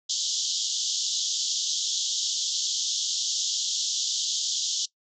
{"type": "band-pass noise", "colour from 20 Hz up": "white", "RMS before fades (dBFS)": -28, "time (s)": [0.09, 4.86], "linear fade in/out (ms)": 10, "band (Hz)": [3100, 7100], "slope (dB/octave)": 96, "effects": ["noise-tail reverb RT60 0.1 s tail -20 dB re dry"]}